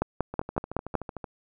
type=two click trains; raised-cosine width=1 ms; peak=-10 / -21 dBFS; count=6 / 13; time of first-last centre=0.02-0.953 / 0.34-1.242 s; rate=5.36 / 13.3 Hz; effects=none